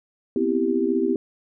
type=chord; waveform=sine; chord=C major seventh; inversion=third; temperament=equal; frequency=246.9 / 261.6 / 329.6 / 392 Hz; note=B3 / C4 / E4 / G4; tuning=0 / 0 / 0 / 0 cents; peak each=-26 / -26 / -24 / -23 dBFS; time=0.36-1.16 s; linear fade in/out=2 ms; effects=none